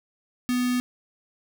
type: tone with notch filter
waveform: square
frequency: 248.1 Hz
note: B3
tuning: 8 cents sharp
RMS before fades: -24 dBFS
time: 0.49-0.8 s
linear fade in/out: 0 ms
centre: 720 Hz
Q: 1.4
effects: none